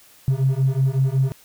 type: beating tone pair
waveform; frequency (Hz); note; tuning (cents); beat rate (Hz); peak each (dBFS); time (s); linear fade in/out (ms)
triangle; 130.81 / 136.21; C3 / C#3; 0 / -30; 5.4; -16; 0.28-1.32; 0
effects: tanh soft clip ceiling -12 dBFS + white hiss -51 dBFS RMS until 1.44 s